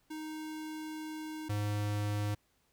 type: tone pair in turn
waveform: square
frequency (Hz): 311.1 / 103.82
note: D#4 / G#2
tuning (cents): 0 / 0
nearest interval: octave + perfect fifth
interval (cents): 1900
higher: first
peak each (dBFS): -40 / -32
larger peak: second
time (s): 0.1-1.49 / 1.49-2.35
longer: first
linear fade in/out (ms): 10
effects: pink hiss -73 dBFS RMS until 2.72 s